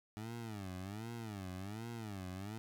20% pulse tone with vibrato, 103.83 Hz, G#2, in tune, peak -38 dBFS, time 0.17-2.58 s, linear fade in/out 0 ms, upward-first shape sine, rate 1.3 Hz, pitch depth 220 cents each way, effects none

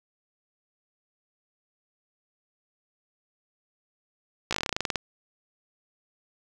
slowing click train, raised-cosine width 0.2 ms, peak -9 dBFS, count 15, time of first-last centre 4.51-4.958 s, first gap 16 ms, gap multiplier 1.1, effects none

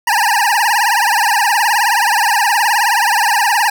25% pulse tone with vibrato, 880 Hz, A5, in tune, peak -7 dBFS, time 0.07-3.7 s, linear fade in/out 5 ms, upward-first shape triangle, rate 19 Hz, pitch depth 200 cents each way, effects none

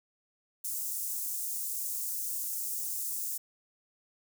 white high-pass noise, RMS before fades -35 dBFS, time 0.64-3.38 s, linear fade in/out 10 ms, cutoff 6800 Hz, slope 24 dB/octave, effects none

